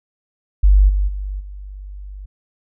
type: tone with level steps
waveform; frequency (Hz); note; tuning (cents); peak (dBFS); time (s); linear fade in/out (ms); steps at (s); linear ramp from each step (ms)
sine; 48.9; G1; -4; -7 / -14 / -22 / -30; 0.63-2.26; 10; 0.88 / 1.07 / 1.39; 20
effects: none